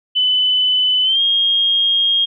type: tone with pitch glide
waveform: sine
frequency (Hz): 3009 to 3244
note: F#7 to G#7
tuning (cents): +28 to -41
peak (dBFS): -12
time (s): 0.15-2.26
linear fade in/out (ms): 20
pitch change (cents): +131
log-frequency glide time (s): 1.03-1.21
effects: none